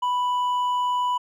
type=tone with hard clipping; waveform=sine; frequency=989 Hz; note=B5; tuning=2 cents sharp; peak=-22 dBFS; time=0.02-1.18 s; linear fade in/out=10 ms; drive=4 dB; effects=none